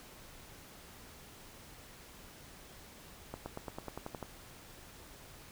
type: accelerating click train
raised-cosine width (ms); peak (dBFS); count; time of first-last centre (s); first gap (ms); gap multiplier
1; -26; 10; 3.34-4.227; 120; 0.95
effects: pink hiss -54 dBFS RMS until 5.51 s